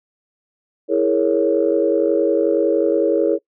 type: chord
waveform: sine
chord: A# half-diminished seventh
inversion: second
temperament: equal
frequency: 329.6 / 415.3 / 466.2 / 554.4 Hz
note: E4 / G#4 / A#4 / C#5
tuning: 0 / 0 / 0 / 0 cents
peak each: -19 dBFS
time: 0.88-3.39 s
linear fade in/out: 50 ms
effects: noise-tail reverb RT60 0.1 s tail -24 dB re dry + tanh soft clip ceiling -3 dBFS